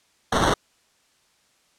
violet noise with sample-and-hold, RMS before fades -20 dBFS, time 0.32-0.54 s, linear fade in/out 5 ms, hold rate 2450 Hz, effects white hiss -63 dBFS RMS until 1.78 s + low-pass 8000 Hz 12 dB/octave

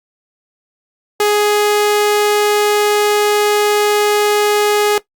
sawtooth tone, 416.5 Hz, G#4, 5 cents sharp, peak -7 dBFS, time 1.2-4.98 s, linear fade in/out 2 ms, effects noise-tail reverb RT60 0.1 s tail -17 dB re dry + Opus 48 kbps

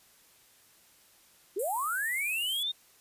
sine linear sweep, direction up, 346.3 to 3708 Hz, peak -29 dBFS, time 1.56-2.72 s, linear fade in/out 10 ms
pink high-pass noise, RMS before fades -39 dBFS, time 1.59-2.63 s, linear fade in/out 5 ms, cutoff 7600 Hz, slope 96 dB/octave
effects white hiss -61 dBFS RMS until 3 s + resampled to 32000 Hz

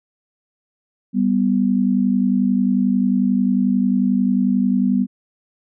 sine tone pair together, 196 / 247.2 Hz, G3 / B3, 0 / +2 cents, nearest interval major third, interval 402 cents, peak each -17 dBFS, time 1.13-5.07 s, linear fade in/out 50 ms, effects none

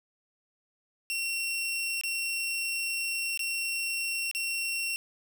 sawtooth tone with dropouts, 2728 Hz, F7, 41 cents flat, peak -26 dBFS, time 1.1-4.96 s, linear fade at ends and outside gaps 0 ms, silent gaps 2.012-2.036 / 3.375-3.393 / 4.313-4.349 s, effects none

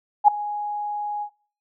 sine tone with ADSR envelope, 830.6 Hz, G#5, in tune, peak -6 dBFS, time 0.24-1.3 s, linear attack 40 ms, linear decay 5 ms, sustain -19 dB, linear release 79 ms, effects noise-tail reverb RT60 0.4 s tail -21 dB re dry

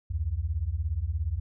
sine beating tone pair, 69.3 / 86.3 Hz, C#2 / F2, 0 / -20 cents, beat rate 17 Hz, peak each -30 / -29 dBFS, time 0.1-1.4 s, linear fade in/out 10 ms, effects none

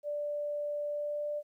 sine tone with pitch glide, 587.3 to 591 Hz, D5 to D5, 0 to +11 cents, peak -32 dBFS, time 0.03-1.43 s, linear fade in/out 50 ms, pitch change +11 cents, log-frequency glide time 0.89-1.31 s, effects 12-bit

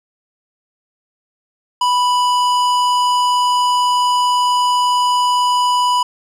sine tone with hard clipping, 987.8 Hz, B5, in tune, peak -14 dBFS, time 1.81-6.03 s, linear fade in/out 5 ms, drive 14 dB, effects none

